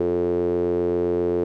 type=tone with band-pass filter; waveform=sawtooth; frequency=87.6 Hz; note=F2; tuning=6 cents sharp; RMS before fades=-22 dBFS; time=0-1.44 s; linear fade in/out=5 ms; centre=400 Hz; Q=10; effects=none